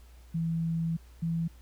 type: tone pair in turn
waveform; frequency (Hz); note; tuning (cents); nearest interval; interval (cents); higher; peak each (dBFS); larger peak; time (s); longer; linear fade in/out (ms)
sine; 164.81 / 165.86; E3 / E3; 0 / +11; unison; 11; second; -27; neither; 0.34-0.97 / 1.22-1.48; first; 10
effects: added 60 Hz sine -50 dBFS peak until 1.61 s + pink hiss -62 dBFS RMS until 1.61 s